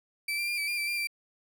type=tone with pitch steps; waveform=35% pulse; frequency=2323 / 2370 / 2402 / 2305 / 2403 / 2330 / 2390 / 2349 Hz; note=D7 / D7 / D7 / D7 / D7 / D7 / D7 / D7; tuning=-20 / +15 / +38 / -33 / +39 / -14 / +30 / 0 cents; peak=-27 dBFS; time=0.28-1.072 s; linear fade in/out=5 ms; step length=99 ms; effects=none